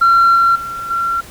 sine tone with level steps, 1366 Hz, F6, 39 cents flat, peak -5 / -7 / -22 / -14 dBFS, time 0.01-1.21 s, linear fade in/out 10 ms, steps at 0.35 / 0.55 / 0.9 s, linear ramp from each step 10 ms, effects tanh soft clip ceiling -5 dBFS + pink hiss -37 dBFS RMS until 1.3 s

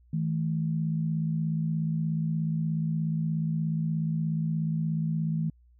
sine tone pair together, 159.7 / 216.5 Hz, D#3 / A3, +45 / -28 cents, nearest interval perfect fourth, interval 527 cents, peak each -26 / -33 dBFS, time 0.13-5.5 s, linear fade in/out 5 ms, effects added 60 Hz sine -56 dBFS peak until 5.79 s

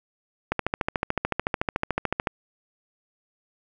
click train, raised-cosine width 0.5 ms, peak -8 dBFS, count 25, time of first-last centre 0.52-2.272 s, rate 13.7 Hz, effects none

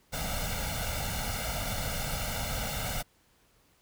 pink noise with comb filter, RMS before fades -33 dBFS, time 0.12-3.03 s, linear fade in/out 20 ms, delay 1.4 ms, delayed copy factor +0.85, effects pink hiss -66 dBFS RMS until 3.81 s

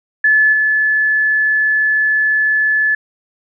sine tone with level steps, 1727 Hz, A6, 33 cents flat, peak -8 / -11 dBFS, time 0.24-2.95 s, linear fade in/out 5 ms, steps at 0.52 s, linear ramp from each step 20 ms, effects none

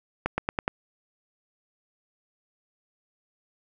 accelerating click train, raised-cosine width 0.5 ms, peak -10 dBFS, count 5, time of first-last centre 0.26-0.679 s, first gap 120 ms, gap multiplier 0.91, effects none

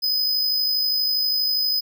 square tone with amplitude modulation, 5020 Hz, D#8, 15 cents sharp, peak -18 dBFS, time 0.02-1.81 s, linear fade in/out 20 ms, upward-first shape sine, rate 52.4 Hz, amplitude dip 35%, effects none

